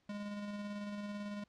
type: tone with tremolo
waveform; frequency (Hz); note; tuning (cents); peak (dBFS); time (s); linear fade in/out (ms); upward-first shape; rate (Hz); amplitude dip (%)
square; 205.4; G#3; -19; -40; 0.09-1.44; 5; square; 18; 25
effects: pink hiss -75 dBFS RMS until 1.48 s + low-pass 5000 Hz 12 dB/octave